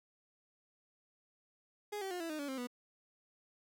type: tone with pitch steps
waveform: 30% pulse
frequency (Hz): 415.3 / 385.3 / 357.4 / 331.5 / 307.5 / 285.3 / 264.7 / 245.5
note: G#4 / G4 / F4 / E4 / D#4 / C#4 / C4 / B3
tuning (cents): 0 / -30 / +40 / +10 / -20 / +50 / +20 / -10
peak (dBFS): -36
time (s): 1.92-2.672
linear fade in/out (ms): 10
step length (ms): 94
effects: none